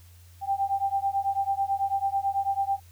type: beating tone pair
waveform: sine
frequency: 784 / 793.1 Hz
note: G5 / G5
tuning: 0 / +20 cents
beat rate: 9.1 Hz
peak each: -27 dBFS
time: 0.41-2.8 s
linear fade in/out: 50 ms
effects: added 87 Hz sine -49 dBFS peak until 2.91 s + white hiss -59 dBFS RMS until 2.91 s